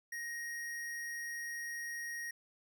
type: tone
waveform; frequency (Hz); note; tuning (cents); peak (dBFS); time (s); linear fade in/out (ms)
square; 1875; A#6; +10; -40; 0.12-2.31; 5
effects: none